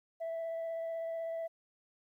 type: tone with vibrato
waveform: sine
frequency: 659.3 Hz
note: E5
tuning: in tune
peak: -33 dBFS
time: 0.2-1.48 s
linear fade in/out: 20 ms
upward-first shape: sine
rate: 16 Hz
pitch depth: 10 cents each way
effects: tanh soft clip ceiling -34 dBFS + 12-bit